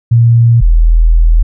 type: tone pair in turn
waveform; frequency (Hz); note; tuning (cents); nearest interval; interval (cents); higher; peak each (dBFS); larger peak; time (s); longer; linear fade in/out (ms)
sine; 117 / 40.96; A#2 / E1; +7 / -10; octave + tritone; 1817; first; -3; neither; 0.11-0.61 / 0.61-1.43; second; 10
effects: none